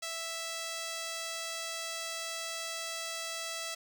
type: tone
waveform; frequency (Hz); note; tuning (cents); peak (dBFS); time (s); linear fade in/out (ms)
5% pulse; 659.3; E5; 0; -25; 0.02-3.75; 10
effects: none